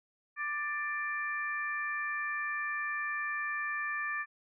harmonic tone, 590 Hz, D5, 8 cents sharp, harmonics 2 / 3 / 4, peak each -38 / -34 / -41 dBFS, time 0.36-4.26 s, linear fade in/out 50 ms, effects none

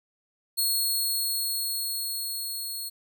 15% pulse tone with level ramp, 4315 Hz, C#8, 47 cents flat, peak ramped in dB -16 to -26 dBFS, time 0.57-2.9 s, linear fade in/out 20 ms, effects none

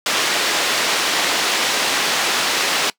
white band-pass noise, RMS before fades -19 dBFS, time 0.06-2.9 s, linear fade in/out 2 ms, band 280 to 4500 Hz, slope 12 dB/octave, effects noise-tail reverb RT60 0.1 s tail -21 dB re dry

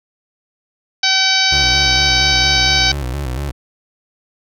harmonic tone, 765 Hz, G5, 42 cents flat, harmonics 1 / 2 / 3 / 4 / 5 / 6 / 7 / 8, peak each -23 / -20 / -19 / -21 / -18 / -17 / -21 / -24 dBFS, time 1.03-2.92 s, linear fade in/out 5 ms
30% pulse tone with vibrato, 66.8 Hz, C2, 36 cents sharp, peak -17 dBFS, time 1.51-3.52 s, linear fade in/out 20 ms, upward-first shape square, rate 4.3 Hz, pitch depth 120 cents each way
effects none

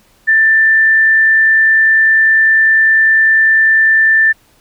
sine tone, 1775 Hz, A6, 15 cents sharp, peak -6 dBFS, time 0.27-4.33 s, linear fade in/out 20 ms, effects pink hiss -51 dBFS RMS until 4.6 s

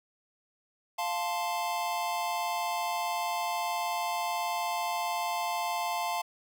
square chord, F major, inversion none, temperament equal, 698.5 / 880 / 1046.5 Hz, F5 / A5 / C6, 0 / 0 / 0 cents, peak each -34 / -34 / -37 dBFS, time 0.98-6.22 s, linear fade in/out 10 ms, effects none

